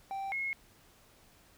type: tone pair in turn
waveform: triangle / sine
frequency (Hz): 781 / 2167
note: G5 / C#7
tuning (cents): -7 / -40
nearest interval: octave + tritone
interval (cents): 1767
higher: second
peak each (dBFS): -33 / -32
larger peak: second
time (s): 0.11-0.32 / 0.32-0.53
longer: neither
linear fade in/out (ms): 0
effects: pink hiss -62 dBFS RMS until 1.57 s